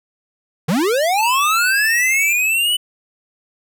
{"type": "linear sweep", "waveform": "square", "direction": "up", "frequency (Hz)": [138.59, 3002], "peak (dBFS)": -15, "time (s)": [0.68, 2.77], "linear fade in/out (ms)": 10}
{"type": "tone", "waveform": "square", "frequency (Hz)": 2633, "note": "E7", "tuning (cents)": -3, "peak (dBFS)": -21, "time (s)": [1.18, 2.33], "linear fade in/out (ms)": 5}
{"effects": []}